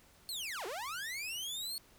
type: linear two-way sweep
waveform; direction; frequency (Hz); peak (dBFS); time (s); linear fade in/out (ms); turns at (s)
sawtooth; down then up; 4409 to 340 to 4409; -35; 0.29-1.78; 0; 0.66
effects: pink hiss -63 dBFS RMS until 1.98 s